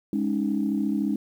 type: chord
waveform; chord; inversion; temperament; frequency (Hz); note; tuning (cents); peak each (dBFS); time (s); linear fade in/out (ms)
sine; Ab suspended fourth; none; equal; 207.7 / 277.2 / 311.1; Ab3 / Db4 / Eb4; 0 / 0 / 0; -25 / -27 / -28; 0.13-1.16; 2
effects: tanh soft clip ceiling -13 dBFS + 9-bit